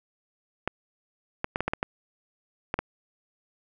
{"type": "clicks", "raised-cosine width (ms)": 0.5, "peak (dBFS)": -11, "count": 9, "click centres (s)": [0.676, 1.444, 1.559, 1.606, 1.68, 1.735, 1.829, 2.741, 2.79], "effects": []}